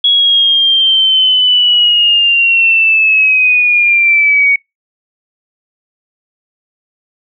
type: linear sweep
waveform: sine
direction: down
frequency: 3347 to 2232 Hz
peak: -6 dBFS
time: 0.04-4.56 s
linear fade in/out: 5 ms
effects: noise-tail reverb RT60 0.2 s tail -25 dB re dry